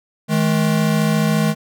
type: tone pair together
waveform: square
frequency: 158.51 / 212.7 Hz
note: D#3 / G#3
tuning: +32 / +42 cents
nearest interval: perfect fourth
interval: 510 cents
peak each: -18 dBFS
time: 0.28-1.55 s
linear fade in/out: 50 ms
effects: none